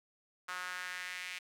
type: tone with high-pass filter sweep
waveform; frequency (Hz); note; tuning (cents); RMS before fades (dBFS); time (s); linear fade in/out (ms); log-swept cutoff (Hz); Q
sawtooth; 181.3; F#3; -35; -42; 0.48-1.39; 10; 1300 to 2300; 2.9
effects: low-pass 11000 Hz 12 dB/octave + 10-bit